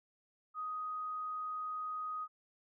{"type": "tone", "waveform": "sine", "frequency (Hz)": 1250, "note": "D#6", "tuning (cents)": 8, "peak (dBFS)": -37, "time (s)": [0.54, 2.28], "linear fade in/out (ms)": 50, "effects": []}